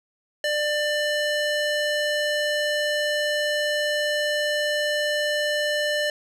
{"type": "tone with band-pass filter", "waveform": "square", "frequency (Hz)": 595, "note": "D5", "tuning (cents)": 22, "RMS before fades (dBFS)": -24, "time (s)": [0.44, 6.1], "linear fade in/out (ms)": 2, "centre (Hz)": 2500, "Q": 0.61, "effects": []}